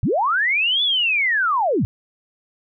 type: linear two-way sweep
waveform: sine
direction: up then down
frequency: 77.78 to 3501 to 77.78 Hz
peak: -16 dBFS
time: 0.03-1.85 s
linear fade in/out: 0 ms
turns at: 0.83 s
effects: none